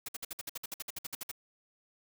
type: noise bursts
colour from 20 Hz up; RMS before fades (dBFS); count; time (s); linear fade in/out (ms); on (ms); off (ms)
white; -39; 16; 0.06-1.315; 5; 25; 57
effects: none